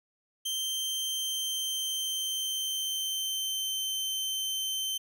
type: tone with pitch glide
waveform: sawtooth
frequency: 3136 to 3098 Hz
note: G7 to G7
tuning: 0 to -21 cents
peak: -27 dBFS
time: 0.45-4.98 s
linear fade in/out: 10 ms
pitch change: -21 cents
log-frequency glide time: 1.04-3.9 s
effects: none